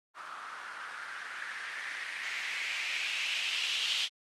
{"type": "noise with low-pass filter sweep", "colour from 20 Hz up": "violet", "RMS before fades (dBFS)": -36, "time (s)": [0.14, 4.09], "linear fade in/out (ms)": 50, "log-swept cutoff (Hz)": [1200, 3200], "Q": 3.7, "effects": ["low-pass 9000 Hz 12 dB/octave", "Opus 32 kbps"]}